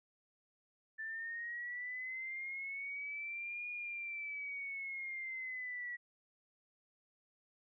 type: linear two-way sweep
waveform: sine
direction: up then down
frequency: 1760 to 2443 to 1929 Hz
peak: -40 dBFS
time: 0.98-5.97 s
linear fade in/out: 20 ms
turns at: 3.69 s
effects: none